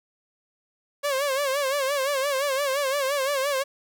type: tone with vibrato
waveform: sawtooth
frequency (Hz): 552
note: C#5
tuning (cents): -7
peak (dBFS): -19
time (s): 1.03-3.64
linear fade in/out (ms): 20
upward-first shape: sine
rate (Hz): 5.8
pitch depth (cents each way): 97
effects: none